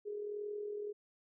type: tone with amplitude modulation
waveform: sine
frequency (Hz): 415.3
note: G#4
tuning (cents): 0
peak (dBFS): -36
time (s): 0.05-0.93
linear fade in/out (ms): 20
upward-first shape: sine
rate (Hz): 41.6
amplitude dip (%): 50
effects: none